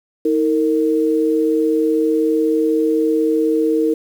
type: tone pair together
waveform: sine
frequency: 317.8 / 458 Hz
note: D#4 / A#4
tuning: +37 / -31 cents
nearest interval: tritone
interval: 632 cents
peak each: -16 dBFS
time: 0.25-3.94 s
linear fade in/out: 5 ms
effects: 7-bit